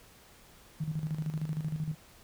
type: tone with tremolo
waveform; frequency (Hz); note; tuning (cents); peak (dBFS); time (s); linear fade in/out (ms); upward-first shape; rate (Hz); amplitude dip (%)
sine; 155.56; D#3; 0; -29; 0.8-1.95; 10; square; 13; 65
effects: pink hiss -57 dBFS RMS until 2.23 s